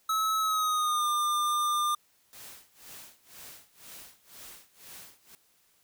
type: tone with pitch glide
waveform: square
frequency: 1294 to 1200.4 Hz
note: E6 to D6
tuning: -32 to +38 cents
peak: -26 dBFS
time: 0.09-1.95 s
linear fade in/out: 5 ms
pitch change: -130 cents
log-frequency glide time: 0.4-1.09 s
type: noise with tremolo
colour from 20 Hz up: white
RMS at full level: -46 dBFS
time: 2.33-5.35 s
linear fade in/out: 0 ms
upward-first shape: sine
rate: 2 Hz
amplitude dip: 95%
effects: white hiss -67 dBFS RMS until 5.83 s